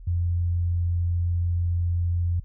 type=tone; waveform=sine; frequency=86.7 Hz; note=F2; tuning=12 cents flat; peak=-21 dBFS; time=0.07-2.4 s; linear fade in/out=5 ms; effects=added 41 Hz sine -39 dBFS peak until 2.44 s